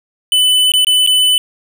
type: tone with dropouts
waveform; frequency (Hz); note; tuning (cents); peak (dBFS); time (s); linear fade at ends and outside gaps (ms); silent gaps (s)
square; 3003; F#7; +25; -9; 0.32-1.38; 1; 0.719-0.737 / 0.847-0.869 / 1.064-1.073
effects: none